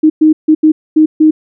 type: tone bursts at uneven times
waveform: sine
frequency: 311.1 Hz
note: D#4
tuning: in tune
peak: -3 dBFS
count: 6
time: 0.03-0.1 / 0.21-0.33 / 0.48-0.55 / 0.63-0.72 / 0.96-1.06 / 1.2-1.31 s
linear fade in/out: 10 ms
effects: none